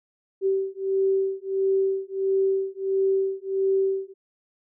sine beating tone pair, 385.7 / 387.2 Hz, G4 / G4, -28 / -21 cents, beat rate 1.5 Hz, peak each -24 dBFS, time 0.41-4.14 s, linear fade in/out 50 ms, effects none

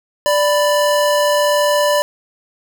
square tone pair together, 587.3 / 992.6 Hz, D5 / B5, 0 / +8 cents, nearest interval major sixth, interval 908 cents, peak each -14 / -19 dBFS, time 0.26-2.02 s, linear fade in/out 0 ms, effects none

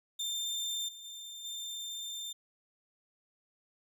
30% pulse tone with level steps, 3591 Hz, A7, 35 cents sharp, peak -31 / -44 / -41 / -36 dBFS, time 0.19-2.33 s, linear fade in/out 10 ms, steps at 0.88 / 1.04 / 1.44 s, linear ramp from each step 10 ms, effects none

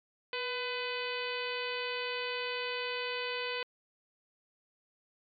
harmonic tone with a mistuned harmonic, 502 Hz, B4, 28 cents sharp, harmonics 1 / 2 / 3 / 4 / 5 / 6 / 7 / 8 / 9, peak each -38 / -42 / -43 / -42 / -40 / -42 / -47 / -48 / -47 dBFS, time 0.33-3.63 s, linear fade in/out 2 ms, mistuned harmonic 1, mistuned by -48 cents, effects MP3 96 kbps

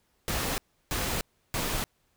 pink noise bursts, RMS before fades -30 dBFS, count 3, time 0.28-1.84 s, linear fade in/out 0 ms, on 300 ms, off 330 ms, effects pink hiss -71 dBFS RMS until 2.16 s

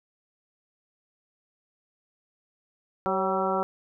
harmonic tone with a mistuned harmonic, 191.1 Hz, G3, 44 cents flat, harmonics 1 / 2 / 3 / 4 / 5 / 6 / 7, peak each -33 / -30 / -30 / -30 / -32 / -35 / -31 dBFS, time 3.06-3.63 s, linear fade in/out 0 ms, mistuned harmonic 3, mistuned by -45 cents, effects none

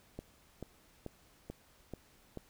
click train, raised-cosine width 2 ms, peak -28 dBFS, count 6, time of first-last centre 0.19-2.373 s, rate 2.29 Hz, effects pink hiss -65 dBFS RMS until 2.49 s

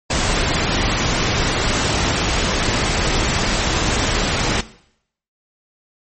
pink noise, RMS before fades -18 dBFS, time 0.1-4.61 s, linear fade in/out 5 ms, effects noise-tail reverb RT60 0.7 s tail -18 dB re dry + MP3 32 kbps

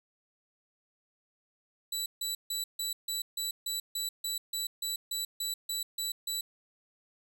20% pulse tone bursts, 3951 Hz, B7, in tune, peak -26 dBFS, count 16, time 1.92-6.41 s, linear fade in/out 5 ms, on 140 ms, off 150 ms, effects none

